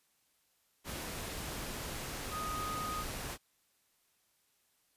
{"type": "tone in noise", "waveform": "sine", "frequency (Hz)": 1244.5, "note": "D#6", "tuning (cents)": 0, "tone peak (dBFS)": -37, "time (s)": [2.3, 3.05], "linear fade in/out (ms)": 50, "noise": "pink", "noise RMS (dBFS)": -41, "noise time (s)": [0.84, 3.38], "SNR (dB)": 1, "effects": ["white hiss -74 dBFS RMS until 4.96 s", "resampled to 32000 Hz"]}